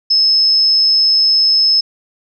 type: tone with amplitude modulation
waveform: sine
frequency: 5200 Hz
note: E8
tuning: 24 cents flat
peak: -7 dBFS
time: 0.1-1.81 s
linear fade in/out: 10 ms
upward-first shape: sine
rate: 157 Hz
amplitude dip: 30%
effects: none